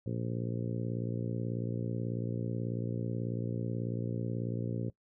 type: harmonic tone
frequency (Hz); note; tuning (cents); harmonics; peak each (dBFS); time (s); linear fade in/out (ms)
58.27; A#1; 0; 2 / 3 / 4 / 5 / 6 / 7 / 8 / 9; -35 / -39 / -41 / -43 / -45 / -46 / -47 / -48; 0.06-4.9; 5
effects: noise-tail reverb RT60 0.1 s tail -21 dB re dry